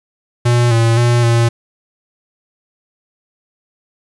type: tone with pitch steps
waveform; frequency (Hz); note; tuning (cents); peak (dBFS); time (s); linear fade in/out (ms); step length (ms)
square; 120.4 / 115.1 / 120 / 117; B2 / A#2 / B2 / A#2; -44 / -22 / -49 / +7; -10; 0.45-1.49; 10; 260
effects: resampled to 24000 Hz + 7-bit